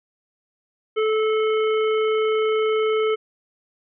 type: harmonic tone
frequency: 435.3 Hz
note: A4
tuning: 19 cents flat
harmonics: 1 / 3 / 5 / 7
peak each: -18 / -28 / -32 / -35 dBFS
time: 0.96-3.16 s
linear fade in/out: 20 ms
effects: none